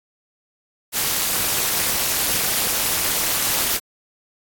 white noise with amplitude modulation, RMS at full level -17 dBFS, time 0.92-3.8 s, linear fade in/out 50 ms, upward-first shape sine, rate 268 Hz, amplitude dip 85%, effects AAC 64 kbps

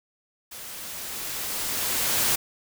white noise with level ramp, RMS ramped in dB -40 to -22 dBFS, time 0.51-2.36 s, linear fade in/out 10 ms, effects none

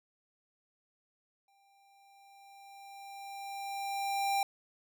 square tone with exponential growth, 792 Hz, G5, 18 cents sharp, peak -28 dBFS, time 1.48-4.43 s, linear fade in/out 2 ms, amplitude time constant 640 ms, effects none

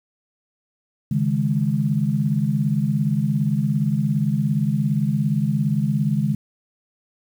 sine chord, C# suspended second, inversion none, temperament just, 138.59 / 155.92 / 207.9 Hz, C#3 / D#3 / G#3, 0 / +4 / +2 cents, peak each -22 dBFS, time 1.11-6.35 s, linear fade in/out 5 ms, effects 8-bit

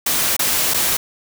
white noise with dropouts, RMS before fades -18 dBFS, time 0.06-0.97 s, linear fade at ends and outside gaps 5 ms, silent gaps 0.366-0.392 / 0.738-0.742 s, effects none

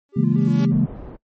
sawtooth tone with exponential growth, 283.7 Hz, C#4, 40 cents sharp, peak -22 dBFS, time 0.09-0.65 s, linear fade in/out 0 ms, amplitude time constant 120 ms
triangle tone with vibrato, 370 Hz, F#4, in tune, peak -29 dBFS, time 0.12-0.75 s, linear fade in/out 50 ms, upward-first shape square, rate 4.2 Hz, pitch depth 120 cents each way
sine chord, A# half-diminished seventh, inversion first, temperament equal, 138.59 / 164.81 / 207.7 / 233.1 Hz, C#3 / E3 / G#3 / A#3, 0 / 0 / 0 / 0 cents, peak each -20 dBFS, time 0.16-0.86 s, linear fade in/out 10 ms
pink low-pass noise, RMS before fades -35 dBFS, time 0.7-1.17 s, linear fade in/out 20 ms, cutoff 590 Hz, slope 12 dB/octave
effects noise-tail reverb RT60 0.1 s tail -21 dB re dry + MP3 32 kbps

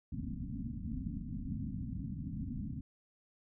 white low-pass noise, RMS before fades -40 dBFS, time 0.12-2.81 s, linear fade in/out 5 ms, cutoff 270 Hz, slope 96 dB/octave, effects none

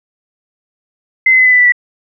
sine tone with pitch steps, 2061 / 2043 / 2026 / 2008 / 1990.8 / 1973.6 / 1956.6 Hz, C7 / C7 / B6 / B6 / B6 / B6 / B6, -27 / -42 / +44 / +28 / +13 / -2 / -17 cents, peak -5 dBFS, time 1.26-1.722 s, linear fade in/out 5 ms, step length 66 ms, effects none

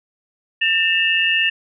sine tone cluster, 1798 / 2657 / 2834 Hz, A6 / E7 / F7, +37 / +13 / +25 cents, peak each -19 dBFS, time 0.61-1.5 s, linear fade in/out 10 ms, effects none

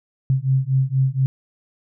sine beating tone pair, 130.81 / 135.01 Hz, C3 / C#3, 0 / -45 cents, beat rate 4.2 Hz, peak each -19 dBFS, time 0.3-1.26 s, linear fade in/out 0 ms, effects none

